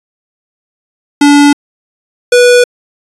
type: tone pair in turn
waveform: square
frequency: 288.1 / 489.6 Hz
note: D4 / B4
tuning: -33 / -15 cents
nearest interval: major sixth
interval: 918 cents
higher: second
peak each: -3 dBFS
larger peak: neither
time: 1.21-1.53 / 2.32-2.64 s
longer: neither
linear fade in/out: 5 ms
effects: resampled to 24000 Hz